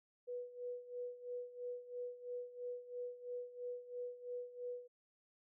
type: tone with tremolo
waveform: sine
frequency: 490.7 Hz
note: B4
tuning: 11 cents flat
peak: -40 dBFS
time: 0.27-4.88 s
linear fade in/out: 20 ms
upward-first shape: sine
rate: 3 Hz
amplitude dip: 80%
effects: none